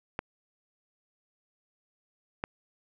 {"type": "clicks", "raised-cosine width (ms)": 0.5, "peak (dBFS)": -16, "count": 2, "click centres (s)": [0.191, 2.439], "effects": []}